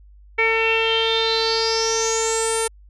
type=tone with low-pass filter sweep; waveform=sawtooth; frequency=450.1 Hz; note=A4; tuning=39 cents sharp; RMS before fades=-20 dBFS; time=0.38-2.68 s; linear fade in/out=10 ms; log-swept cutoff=2200 to 9500 Hz; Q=9; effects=added 50 Hz sine -44 dBFS peak until 2.89 s